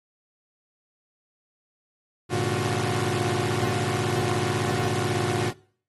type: tone cluster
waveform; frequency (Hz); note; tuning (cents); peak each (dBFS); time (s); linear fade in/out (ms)
sawtooth; 101.5 / 117.8 / 144.9 / 352.4 / 374; G#2 / A#2 / D3 / F4 / F#4; -39 / +19 / -23 / +16 / +19; -26; 2.29-5.53; 50
effects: noise-tail reverb RT60 0.5 s tail -22 dB re dry + AAC 32 kbps